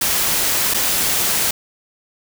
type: noise with dropouts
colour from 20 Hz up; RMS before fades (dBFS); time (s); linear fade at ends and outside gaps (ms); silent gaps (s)
white; -18; 0.01-1.51; 5; 0.739-0.743
effects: none